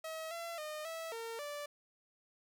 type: tone with pitch steps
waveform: sawtooth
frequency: 640 / 676 / 611 / 653 / 457.3 / 584 Hz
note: D#5 / E5 / D#5 / E5 / A#4 / D5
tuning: +49 / +43 / -32 / -17 / -33 / -10 cents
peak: -37 dBFS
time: 0.04-1.66 s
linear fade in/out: 5 ms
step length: 270 ms
effects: none